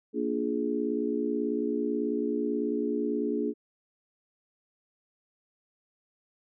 sine chord, Bb dominant seventh, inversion none, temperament just, 233.1 / 291.4 / 349.6 / 419.5 Hz, Bb3 / D4 / F4 / Ab4, 0 / -13 / +2 / +17 cents, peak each -32 / -31 / -35 / -31 dBFS, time 0.13-3.54 s, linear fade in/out 50 ms, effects none

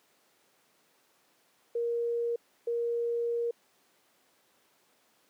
sine tone bursts at uneven times, 470.3 Hz, A#4, 15 cents sharp, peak -27 dBFS, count 2, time 1.75-2.36 / 2.67-3.51 s, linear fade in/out 5 ms, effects pink hiss -67 dBFS RMS until 5.29 s + high-pass 300 Hz 12 dB/octave

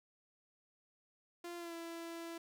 sawtooth tone with pitch glide, 346 to 334.4 Hz, F4 to E4, -16 to +25 cents, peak -40 dBFS, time 1.44-2.38 s, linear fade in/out 5 ms, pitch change -59 cents, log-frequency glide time 1.57-1.74 s, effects none

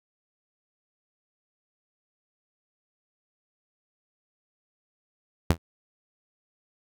sawtooth tone with exponential decay, 83.2 Hz, E2, 17 cents sharp, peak -11 dBFS, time 5.5-5.58 s, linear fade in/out 5 ms, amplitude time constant 16 ms, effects none

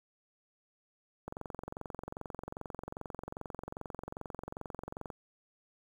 click train, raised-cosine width 1 ms, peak -26 dBFS, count 87, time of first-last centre 1.28-5.102 s, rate 22.5 Hz, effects 9-bit

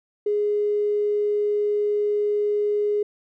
triangle tone with tanh clipping, 415.3 Hz, G#4, in tune, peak -19 dBFS, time 0.26-3.03 s, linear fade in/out 5 ms, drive 3 dB, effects none

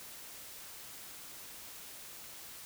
silence, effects white hiss -49 dBFS RMS until 2.65 s

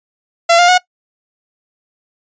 sawtooth tone with pitch steps, 679 / 703.4 / 728.6 Hz, F5 / F5 / F#5, -49 / +12 / -27 cents, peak -3 dBFS, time 0.49-0.781 s, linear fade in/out 10 ms, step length 97 ms, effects noise-tail reverb RT60 0.1 s tail -20 dB re dry + resampled to 16000 Hz

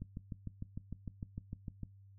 click train, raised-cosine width 5 ms, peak -29 dBFS, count 13, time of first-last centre 0.02-1.833 s, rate 6.62 Hz, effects noise-tail reverb RT60 0.2 s tail -20 dB re dry + added 98 Hz sine -56 dBFS peak until 2.18 s

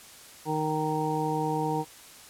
harmonic tone, 155.1 Hz, D#3, 5 cents flat, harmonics 1 / 2 / 3 / 5 / 6, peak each -32 / -32 / -32 / -32 / -32 dBFS, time 0.45-1.85 s, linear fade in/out 50 ms, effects white hiss -49 dBFS RMS until 2.29 s + low-pass 12000 Hz 12 dB/octave

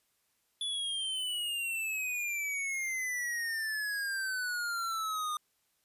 square exponential sweep, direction down, 3454 to 1212 Hz, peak -33 dBFS, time 0.61-5.37 s, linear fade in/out 2 ms, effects white hiss -75 dBFS RMS until 5.84 s + resampled to 32000 Hz

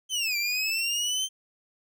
25% pulse linear two-way sweep, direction down then up, 3136 to 2330 to 3136 Hz, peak -22 dBFS, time 0.09-1.29 s, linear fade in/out 50 ms, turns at 0.37 s, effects none

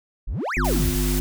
triangle exponential two-way sweep, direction up then down, 30.87 to 2588 to 30.87 Hz, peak -22 dBFS, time 0.27-0.97 s, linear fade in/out 10 ms, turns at 0.55 s
harmonic tone, 50.1 Hz, G1, 38 cents sharp, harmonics 1 / 3 / 5 / 7, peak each -21 / -28 / -27 / -30 dBFS, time 0.57-1.2 s, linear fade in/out 0 ms
white noise, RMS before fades -30 dBFS, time 0.64-1.2 s, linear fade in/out 10 ms
effects none

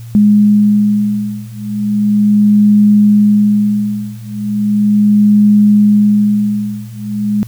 sine beating tone pair, 207.7 / 208.07 Hz, G#3 / G#3, 0 / +3 cents, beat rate 0.37 Hz, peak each -10 dBFS, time 0.15-7.43 s, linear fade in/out 0 ms, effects added 116 Hz sine -26 dBFS peak until 7.47 s + white hiss -44 dBFS RMS until 7.47 s

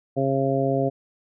harmonic tone, 135.7 Hz, C#3, 36 cents flat, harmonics 1 / 2 / 3 / 4 / 5, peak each -26 / -26 / -26 / -26 / -26 dBFS, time 0.16-0.9 s, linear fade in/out 20 ms, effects none

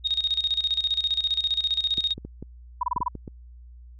sine tone with tremolo, 3729 Hz, A#7, in tune, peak -20 dBFS, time 0.04-2.14 s, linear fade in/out 20 ms, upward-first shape square, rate 15 Hz, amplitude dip 75%
clicks, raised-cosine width 3 ms, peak -23 dBFS, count 8, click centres 1.981 / 2.18 / 2.25 / 2.426 / 2.963 / 3.006 / 3.153 / 3.278 s
sine tone bursts, 987.8 Hz, B5, in tune, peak -21 dBFS, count 6, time 2.81-3.083 s, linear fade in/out 5 ms, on 23 ms, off 27 ms
effects added 60 Hz sine -43 dBFS peak until 3.99 s + resampled to 22050 Hz

